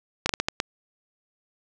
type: slowing click train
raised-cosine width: 0.2 ms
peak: -6 dBFS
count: 6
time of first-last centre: 0.26-0.601 s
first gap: 33 ms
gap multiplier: 1.37
effects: none